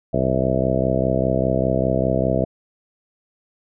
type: harmonic tone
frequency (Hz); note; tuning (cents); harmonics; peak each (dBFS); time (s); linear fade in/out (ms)
65; C2; -11; 1 / 2 / 3 / 4 / 5 / 6 / 7 / 8 / 9 / 10; -28 / -24 / -25 / -27 / -28 / -29 / -28 / -26 / -27 / -23; 0.13-2.45; 10
effects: none